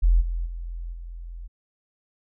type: tone with level steps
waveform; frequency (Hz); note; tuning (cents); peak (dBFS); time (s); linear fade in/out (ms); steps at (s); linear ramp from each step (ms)
sine; 42.51; F1; -46; -14 / -24 / -30 / -34; 0.02-1.48; 20; 0.2 / 0.45 / 0.92; 20
effects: none